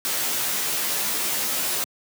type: noise with comb filter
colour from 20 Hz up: white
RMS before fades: -25 dBFS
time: 0.05-1.84 s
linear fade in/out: 0 ms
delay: 14 ms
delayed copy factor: +0.9
effects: high-pass 150 Hz 12 dB/octave